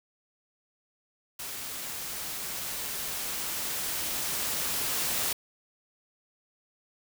white noise with level ramp, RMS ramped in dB -38 to -29 dBFS, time 1.39-5.33 s, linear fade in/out 5 ms, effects none

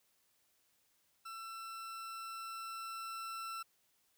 40% pulse tone with level ramp, 1340 Hz, E6, 28 cents sharp, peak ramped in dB -44 to -40 dBFS, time 1.25-3.63 s, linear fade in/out 10 ms, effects white hiss -75 dBFS RMS until 4.17 s

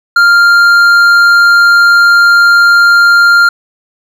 sine tone with hard clipping, 1396.9 Hz, F6, in tune, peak -4 dBFS, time 0.16-3.49 s, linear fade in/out 5 ms, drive 6 dB, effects none

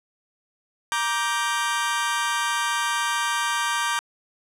sawtooth chord, G minor, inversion first, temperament just, 940.8 / 1176 / 1568 Hz, Bb5 / D6 / G6, +16 / +2 / 0 cents, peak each -23 dBFS, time 0.92-3.99 s, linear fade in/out 0 ms, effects low-pass 10000 Hz 12 dB/octave

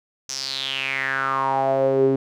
sawtooth tone with band-pass filter sweep, 134.8 Hz, C#3, 48 cents flat, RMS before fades -22 dBFS, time 0.29-2.16 s, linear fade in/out 5 ms, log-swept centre 6000 to 330 Hz, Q 6.3, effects none

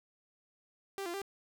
sawtooth tone with pitch steps, 392.6 / 344.8 / 394.8 Hz, G4 / F4 / G4, +3 / -22 / +12 cents, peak -33 dBFS, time 0.98-1.217 s, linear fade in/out 0 ms, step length 79 ms, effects none

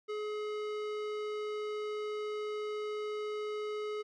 sine tone with tanh clipping, 423 Hz, G#4, 32 cents sharp, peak -37 dBFS, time 0.08-4.03 s, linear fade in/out 20 ms, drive 18 dB, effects none

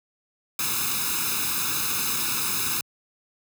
white noise with comb filter, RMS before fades -26 dBFS, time 0.59-2.81 s, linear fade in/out 2 ms, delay 0.78 ms, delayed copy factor +0.95, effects high-pass 80 Hz 12 dB/octave

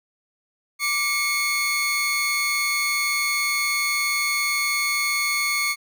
sawtooth tone pair together, 1169.1 / 2181 Hz, D6 / C#7, -8 / -29 cents, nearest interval major seventh, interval 1079 cents, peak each -25 / -18 dBFS, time 0.79-5.76 s, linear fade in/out 50 ms, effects none

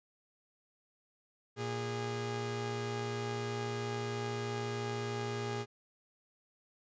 sawtooth tone pair together, 116.75 / 410.2 Hz, A#2 / G#4, +3 / -21 cents, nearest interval octave + minor seventh, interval 2176 cents, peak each -34 / -34 dBFS, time 1.56-5.66 s, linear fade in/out 50 ms, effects resampled to 16000 Hz

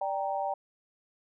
sine chord, G minor, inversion second, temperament equal, 587.3 / 784 / 932.3 Hz, D5 / G5 / Bb5, 0 / 0 / 0 cents, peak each -34 / -31 / -36 dBFS, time 0.01-0.54 s, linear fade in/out 5 ms, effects none

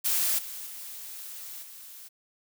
blue noise with level steps, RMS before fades -26 / -39 / -41 / -46 dBFS, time 0.04-2.09 s, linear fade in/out 20 ms, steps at 0.38 / 0.66 / 1.62 s, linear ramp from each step 10 ms, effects none

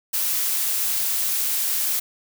blue noise, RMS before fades -23 dBFS, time 0.13-2 s, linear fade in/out 10 ms, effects none

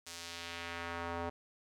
square tone with band-pass filter sweep, 85.1 Hz, F2, 44 cents flat, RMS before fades -42 dBFS, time 0.06-1.3 s, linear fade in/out 10 ms, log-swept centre 6800 to 750 Hz, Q 1, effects none

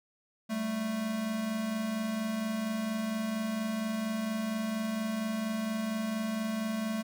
square tone pair together, 196 / 220.3 Hz, G3 / A3, 0 / +2 cents, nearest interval major second, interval 202 cents, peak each -40 / -32 dBFS, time 0.49-7.03 s, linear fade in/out 20 ms, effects none

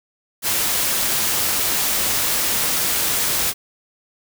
white noise, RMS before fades -20 dBFS, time 0.42-3.54 s, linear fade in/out 50 ms, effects none

